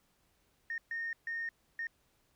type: tone bursts at uneven times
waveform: sine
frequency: 1839 Hz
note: A#6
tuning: 24 cents flat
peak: -34 dBFS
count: 4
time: 0.7-0.78 / 0.91-1.13 / 1.27-1.49 / 1.79-1.87 s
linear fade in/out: 2 ms
effects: tanh soft clip ceiling -30 dBFS + pink hiss -73 dBFS RMS until 2.35 s